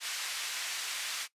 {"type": "band-pass noise", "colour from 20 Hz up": "pink", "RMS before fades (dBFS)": -37, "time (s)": [0, 1.28], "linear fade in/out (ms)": 50, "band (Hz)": [1900, 8700], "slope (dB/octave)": 12, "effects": ["noise-tail reverb RT60 0.1 s tail -18 dB re dry", "resampled to 32000 Hz"]}